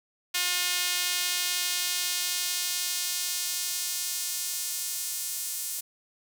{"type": "tone with high-pass filter sweep", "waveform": "sawtooth", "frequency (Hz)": 357.6, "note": "F4", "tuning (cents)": 41, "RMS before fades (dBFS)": -30, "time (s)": [0.34, 5.81], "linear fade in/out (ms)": 10, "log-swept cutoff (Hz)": [2700, 8200], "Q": 0.84, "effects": []}